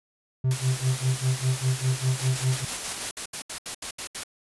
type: tone with tremolo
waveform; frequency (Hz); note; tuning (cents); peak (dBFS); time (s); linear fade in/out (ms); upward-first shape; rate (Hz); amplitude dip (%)
triangle; 129.9; C3; -12; -17; 0.44-2.65; 5; sine; 5; 95
type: noise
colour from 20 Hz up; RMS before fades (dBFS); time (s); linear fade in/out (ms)
white; -33; 0.51-3.11; 0
type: noise bursts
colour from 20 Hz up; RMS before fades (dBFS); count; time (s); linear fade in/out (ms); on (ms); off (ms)
white; -33; 13; 2.19-4.236; 5; 90; 73
effects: resampled to 24000 Hz